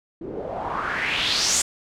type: noise with low-pass filter sweep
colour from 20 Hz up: white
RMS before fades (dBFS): -25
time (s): 0.21-1.62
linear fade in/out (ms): 5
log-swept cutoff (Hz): 310 to 8000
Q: 3.7
effects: none